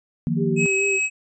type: chord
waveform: sine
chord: Eb suspended second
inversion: none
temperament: equal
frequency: 155.56 / 174.61 / 233.1 Hz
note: Eb3 / F3 / Bb3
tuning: 0 / 0 / 0 cents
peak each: -24 dBFS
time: 0.27-0.66 s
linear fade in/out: 0 ms
type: tone with vibrato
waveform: sine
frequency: 392 Hz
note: G4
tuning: in tune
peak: -23 dBFS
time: 0.36-1 s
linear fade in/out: 50 ms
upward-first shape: sine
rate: 4.5 Hz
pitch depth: 31 cents each way
type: tone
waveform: square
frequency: 2557 Hz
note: D#7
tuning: 47 cents sharp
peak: -20 dBFS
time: 0.56-1.1 s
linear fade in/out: 50 ms
effects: resampled to 22050 Hz